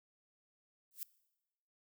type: noise with exponential growth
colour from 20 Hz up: violet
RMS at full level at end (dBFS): -38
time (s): 0.91-1.03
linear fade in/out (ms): 1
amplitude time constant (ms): 25
effects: noise-tail reverb RT60 1.0 s tail -21 dB re dry